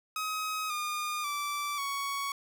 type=tone with pitch steps; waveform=sawtooth; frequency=1267 / 1214.7 / 1164.5 / 1116.4 Hz; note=D#6 / D#6 / D6 / C#6; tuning=+31 / -42 / -15 / +12 cents; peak=-28 dBFS; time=0.16-2.32 s; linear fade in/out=2 ms; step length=540 ms; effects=none